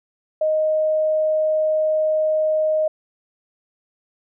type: tone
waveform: sine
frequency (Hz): 622.3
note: D#5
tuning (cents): 0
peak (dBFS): -16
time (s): 0.41-2.88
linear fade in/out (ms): 5
effects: none